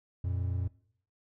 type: tone pair together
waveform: triangle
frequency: 89.3 / 117.83 Hz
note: F2 / A#2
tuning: +39 / +19 cents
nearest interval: perfect fourth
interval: 480 cents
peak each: -28 / -35 dBFS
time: 0.24-0.68 s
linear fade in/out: 5 ms
effects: noise-tail reverb RT60 0.6 s tail -19 dB re dry